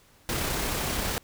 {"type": "noise with amplitude modulation", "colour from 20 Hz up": "pink", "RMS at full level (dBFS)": -28, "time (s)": [0.29, 1.18], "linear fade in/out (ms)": 0, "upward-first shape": "sine", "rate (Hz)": 33, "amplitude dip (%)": 25, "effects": ["pink hiss -59 dBFS RMS until 1.23 s"]}